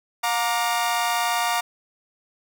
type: chord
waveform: sawtooth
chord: Bb major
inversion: second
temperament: equal with one note detuned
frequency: 714 / 932.3 / 1174.7 Hz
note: F5 / Bb5 / D6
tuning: +38 / 0 / 0 cents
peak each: -21 / -21 / -24 dBFS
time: 0.23-1.61 s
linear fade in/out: 10 ms
effects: none